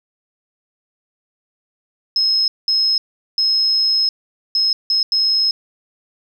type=tone bursts at uneven times; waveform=sine; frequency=5160 Hz; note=E8; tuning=38 cents flat; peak=-13 dBFS; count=6; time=2.16-2.48 / 2.68-2.98 / 3.38-4.09 / 4.55-4.73 / 4.9-5.03 / 5.12-5.51 s; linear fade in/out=2 ms; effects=8-bit